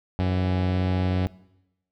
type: harmonic tone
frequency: 92.5 Hz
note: F#2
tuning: in tune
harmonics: 1 / 2 / 3 / 4 / 5 / 6 / 7 / 8 / 9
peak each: -23 / -27 / -31 / -37 / -38 / -38 / -40 / -40 / -41 dBFS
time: 0.19-1.27 s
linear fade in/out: 0 ms
type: click train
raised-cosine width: 0.3 ms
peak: -22 dBFS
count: 176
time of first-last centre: 0.2-1.254 s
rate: 166 Hz
effects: noise-tail reverb RT60 0.9 s tail -21 dB re dry